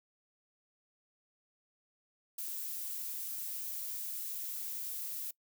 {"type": "noise", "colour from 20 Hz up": "violet", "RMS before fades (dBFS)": -40, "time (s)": [2.38, 5.31], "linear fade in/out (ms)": 5, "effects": ["noise-tail reverb RT60 0.1 s tail -22 dB re dry"]}